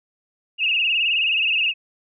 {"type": "tone with vibrato", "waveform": "sine", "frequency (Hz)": 2700, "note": "E7", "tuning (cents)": 41, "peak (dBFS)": -17, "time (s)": [0.58, 1.74], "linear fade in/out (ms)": 50, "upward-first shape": "sine", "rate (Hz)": 19, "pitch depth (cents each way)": 110, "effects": []}